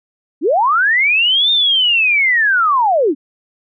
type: linear two-way sweep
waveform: sine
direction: up then down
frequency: 247.5 to 3665 to 247.5 Hz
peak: -10 dBFS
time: 0.41-3.15 s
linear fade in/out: 50 ms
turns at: 1.51 s
effects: none